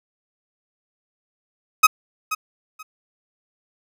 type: tone with echo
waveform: 30% pulse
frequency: 1265 Hz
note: D#6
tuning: 28 cents sharp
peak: -5 dBFS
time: 1.83-1.87 s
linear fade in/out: 10 ms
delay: 480 ms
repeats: 2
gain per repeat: -14 dB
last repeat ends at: 2.83 s
effects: none